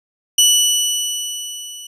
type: tone with level ramp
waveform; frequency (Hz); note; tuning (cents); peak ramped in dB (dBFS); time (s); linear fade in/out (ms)
20% pulse; 2960; F#7; 0; -3 to -27; 0.38-1.87; 5
effects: resampled to 32000 Hz